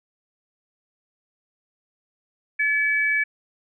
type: tone pair together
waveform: sine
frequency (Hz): 1722 / 2287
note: A6 / D7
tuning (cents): -38 / -47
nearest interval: perfect fourth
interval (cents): 491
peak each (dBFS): -22 / -21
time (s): 2.59-3.24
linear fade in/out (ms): 10
effects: none